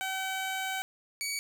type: tone pair in turn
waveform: 15% pulse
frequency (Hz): 763 / 2263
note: G5 / C#7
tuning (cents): -47 / +35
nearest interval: octave + perfect fifth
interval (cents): 1882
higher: second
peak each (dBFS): -25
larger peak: neither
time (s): 0.01-0.82 / 1.21-1.39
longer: first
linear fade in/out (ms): 0
effects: none